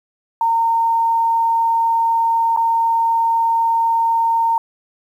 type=tone with dropouts; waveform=sine; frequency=916 Hz; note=A#5; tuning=31 cents flat; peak=-13 dBFS; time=0.41-4.58 s; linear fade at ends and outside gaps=2 ms; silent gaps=2.564-2.572 s; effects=8-bit